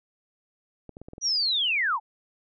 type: clicks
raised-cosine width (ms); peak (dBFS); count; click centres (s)
2; -28; 6; 0.893 / 0.969 / 1.016 / 1.085 / 1.134 / 1.181
type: linear sweep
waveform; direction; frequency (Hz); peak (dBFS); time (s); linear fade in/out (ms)
sine; down; 5920 to 787; -22; 1.21-2; 50
effects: none